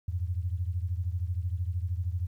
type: beating tone pair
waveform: sine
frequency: 85 / 98 Hz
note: F2 / G2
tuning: -46 / 0 cents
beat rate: 13 Hz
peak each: -30 / -33 dBFS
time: 0.08-2.27 s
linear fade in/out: 5 ms
effects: 11-bit